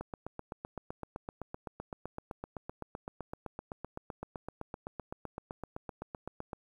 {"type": "click train", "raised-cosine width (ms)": 1, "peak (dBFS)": -25, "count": 52, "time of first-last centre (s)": [0.01, 6.532], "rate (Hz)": 7.82, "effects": ["10-bit"]}